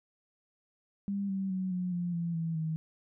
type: tone with pitch steps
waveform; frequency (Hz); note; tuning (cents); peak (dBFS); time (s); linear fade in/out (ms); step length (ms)
sine; 199.4 / 193.05 / 186.91 / 180.96 / 175.2 / 169.62 / 164.22 / 159; G3 / G3 / F#3 / F#3 / F3 / E3 / E3 / D#3; +30 / -26 / +18 / -38 / +6 / +50 / -6 / +38; -30; 1.08-2.76; 0; 210
effects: none